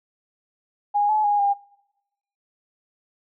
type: tone with pitch steps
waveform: sine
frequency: 822 / 856 / 823 / 805 Hz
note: G#5 / A5 / G#5 / G5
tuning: -18 / -48 / -16 / +46 cents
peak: -17 dBFS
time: 0.94-1.54 s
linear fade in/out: 20 ms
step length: 150 ms
effects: noise-tail reverb RT60 0.9 s tail -23 dB re dry